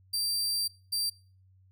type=tone bursts at uneven times; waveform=sawtooth; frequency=4699 Hz; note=D8; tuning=in tune; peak=-25 dBFS; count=2; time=0.13-0.68 / 0.92-1.1 s; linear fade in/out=10 ms; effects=noise-tail reverb RT60 0.4 s tail -22 dB re dry + added 94 Hz sine -58 dBFS peak until 1.71 s